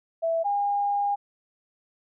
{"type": "tone pair in turn", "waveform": "sine", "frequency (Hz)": [660, 810.9], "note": ["E5", "G#5"], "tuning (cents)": [2, -42], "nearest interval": "major third", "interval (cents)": 356, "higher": "second", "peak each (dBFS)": -22, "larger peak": "neither", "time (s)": [[0.22, 0.44], [0.44, 1.16]], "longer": "second", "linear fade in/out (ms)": 20, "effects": []}